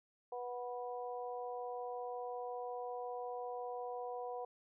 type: harmonic tone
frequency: 245.5 Hz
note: B3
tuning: 10 cents flat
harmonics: 2 / 3 / 4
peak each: -43 / -44 / -49 dBFS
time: 0.32-4.45 s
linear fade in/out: 5 ms
effects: none